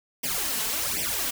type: noise with flanger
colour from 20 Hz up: white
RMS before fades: -28 dBFS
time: 0.23-1.31 s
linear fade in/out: 10 ms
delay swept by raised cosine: 0.36 to 4.66 ms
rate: 1.3 Hz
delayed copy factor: +0.95
effects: none